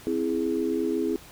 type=chord; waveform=sine; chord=C augmented; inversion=none; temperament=equal; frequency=261.6 / 329.6 / 415.3 Hz; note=C4 / E4 / G#4; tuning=0 / 0 / 0 cents; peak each=-29 / -27 / -28 dBFS; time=0.07-1.16 s; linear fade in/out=0 ms; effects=pink hiss -48 dBFS RMS until 1.31 s